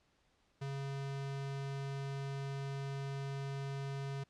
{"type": "tone", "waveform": "square", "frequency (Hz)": 137.9, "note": "C#3", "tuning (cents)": -9, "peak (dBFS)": -39, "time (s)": [0.61, 4.24], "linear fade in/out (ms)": 10, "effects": ["pink hiss -74 dBFS RMS until 4.29 s", "low-pass 6000 Hz 12 dB/octave"]}